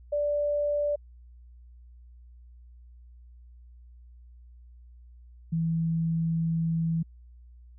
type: tone pair in turn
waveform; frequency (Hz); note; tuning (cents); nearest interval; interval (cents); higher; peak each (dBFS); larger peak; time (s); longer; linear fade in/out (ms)
sine; 585 / 164.16; D5 / E3; -7 / -7; octave + minor seventh; 2200; first; -24 / -24; neither; 0.12-0.96 / 5.52-7.03; second; 10
effects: added 60 Hz sine -48 dBFS peak until 7.78 s